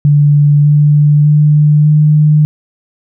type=tone with pitch steps; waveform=sine; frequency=146 / 147.78 / 149.59 / 151.41 Hz; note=D3 / D3 / D3 / D#3; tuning=-10 / +11 / +32 / -47 cents; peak=-4 dBFS; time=0.05-2.45 s; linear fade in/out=0 ms; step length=600 ms; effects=none